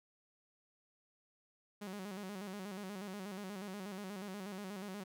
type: tone with vibrato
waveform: sawtooth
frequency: 196.3 Hz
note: G3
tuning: 3 cents sharp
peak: -39 dBFS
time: 1.81-5.04 s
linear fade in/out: 10 ms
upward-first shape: square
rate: 8.3 Hz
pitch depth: 86 cents each way
effects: none